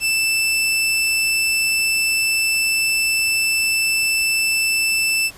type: tone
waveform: sawtooth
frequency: 2649 Hz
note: E7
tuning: 8 cents sharp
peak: -13 dBFS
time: 0-5.31 s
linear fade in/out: 50 ms
effects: pink hiss -43 dBFS RMS until 5.37 s + resampled to 32000 Hz